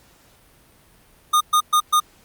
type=tone bursts; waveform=square; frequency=1225 Hz; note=D#6; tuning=27 cents flat; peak=-14 dBFS; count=4; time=1.33-2.002 s; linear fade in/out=10 ms; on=78 ms; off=120 ms; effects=pink hiss -54 dBFS RMS until 2.24 s + Opus 48 kbps